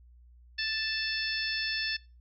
harmonic tone, 880 Hz, A5, in tune, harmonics 2 / 3 / 4 / 5 / 6, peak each -34 / -37 / -38 / -36 / -36 dBFS, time 0.58-1.97 s, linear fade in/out 10 ms, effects noise-tail reverb RT60 0.3 s tail -22 dB re dry + added 60 Hz sine -53 dBFS peak until 2.2 s

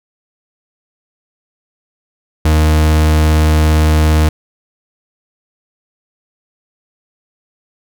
40% pulse tone, 77.5 Hz, D#2, 6 cents flat, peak -7 dBFS, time 2.45-4.29 s, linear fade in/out 5 ms, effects none

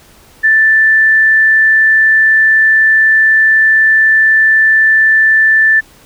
sine tone, 1764 Hz, A6, 4 cents sharp, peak -5 dBFS, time 0.43-5.81 s, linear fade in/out 20 ms, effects pink hiss -43 dBFS RMS until 6.05 s

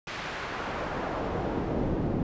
brown noise with band-pass filter sweep, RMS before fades -31 dBFS, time 0.07-2.23 s, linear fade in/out 2 ms, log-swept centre 2500 to 260 Hz, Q 0.8, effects resampled to 16000 Hz

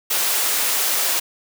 white high-pass noise, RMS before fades -20 dBFS, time 0.1-1.2 s, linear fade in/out 10 ms, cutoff 410 Hz, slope 12 dB/octave, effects none

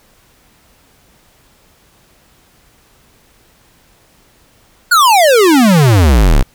square exponential sweep, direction down, 1503 to 30.25 Hz, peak -6 dBFS, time 4.91-6.43 s, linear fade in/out 10 ms, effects pink hiss -50 dBFS RMS until 6.54 s

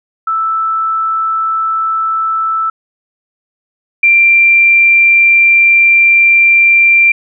sine tone pair in turn, 1318.5 / 2366 Hz, E6 / D7, 0 / +12 cents, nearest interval minor seventh, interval 1012 cents, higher second, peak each -11 / -4 dBFS, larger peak second, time 0.27-2.7 / 4.03-7.12 s, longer second, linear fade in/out 5 ms, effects none

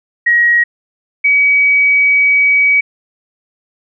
sine tone pair in turn, 1896 / 2270 Hz, A#6 / C#7, +29 / +41 cents, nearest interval minor third, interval 312 cents, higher second, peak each -7 dBFS, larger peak neither, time 0.26-0.64 / 1.24-2.81 s, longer second, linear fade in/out 10 ms, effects none

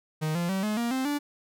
45% pulse tone with pitch steps, 155.56 / 172.6 / 191.52 / 212.5 / 235.8 / 261.6 / 290.3 Hz, D#3 / F3 / G3 / G#3 / A#3 / C4 / D4, 0 / -20 / -40 / +40 / +20 / 0 / -20 cents, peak -26 dBFS, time 0.21-1.19 s, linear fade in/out 20 ms, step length 140 ms, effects none

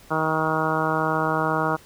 harmonic tone, 158 Hz, D#3, 27 cents sharp, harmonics 1 / 2 / 3 / 4 / 5 / 6 / 7 / 8 / 9, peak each -29 / -29 / -29 / -29 / -29 / -29 / -29 / -29 / -29 dBFS, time 0.1-1.77 s, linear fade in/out 20 ms, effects pink hiss -50 dBFS RMS until 1.85 s

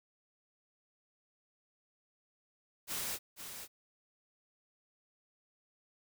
white noise with echo, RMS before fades -38 dBFS, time 2.87-3.19 s, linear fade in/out 50 ms, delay 490 ms, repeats 1, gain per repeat -8 dB, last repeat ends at 3.68 s, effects none

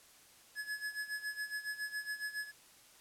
square tone with tremolo, 1700 Hz, G#6, 40 cents sharp, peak -36 dBFS, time 0.55-2.52 s, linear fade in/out 50 ms, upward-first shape sine, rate 7.2 Hz, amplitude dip 80%, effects white hiss -61 dBFS RMS until 3 s + low-pass 12000 Hz 12 dB/octave

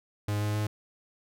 45% pulse tone with pitch steps, 103.83 / 104.92 / 106.01 Hz, G#2 / G#2 / G#2, 0 / +18 / +36 cents, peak -27 dBFS, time 0.28-0.67 s, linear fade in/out 5 ms, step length 130 ms, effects none

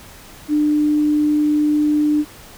sine tone, 299.2 Hz, D4, 32 cents sharp, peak -13 dBFS, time 0.48-2.25 s, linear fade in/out 50 ms, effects pink hiss -41 dBFS RMS until 2.57 s

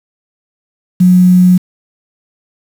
sine tone with quantisation, 181.3 Hz, F#3, 35 cents flat, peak -3 dBFS, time 1-1.58 s, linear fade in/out 10 ms, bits 5, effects none

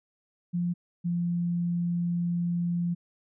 sine tone pair in turn, 174.61 / 173.1 Hz, F3 / F3, 0 / -15 cents, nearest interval unison, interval 15 cents, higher first, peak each -25 dBFS, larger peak neither, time 0.53-0.74 / 1.04-2.95 s, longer second, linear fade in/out 20 ms, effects none

